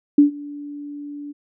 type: tone with ADSR envelope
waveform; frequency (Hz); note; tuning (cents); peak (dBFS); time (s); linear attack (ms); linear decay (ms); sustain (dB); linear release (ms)
sine; 290; D4; -22; -6; 0.18-1.33; 5; 120; -24; 23
effects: none